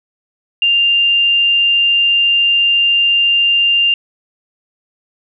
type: tone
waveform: sine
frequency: 2794 Hz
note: F7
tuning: in tune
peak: -9 dBFS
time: 0.62-3.94 s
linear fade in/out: 2 ms
effects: none